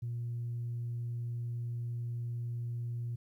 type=tone; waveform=sine; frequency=118.9 Hz; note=A#2; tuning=35 cents sharp; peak=-33 dBFS; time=0.02-3.16 s; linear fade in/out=10 ms; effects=tanh soft clip ceiling -31 dBFS + 12-bit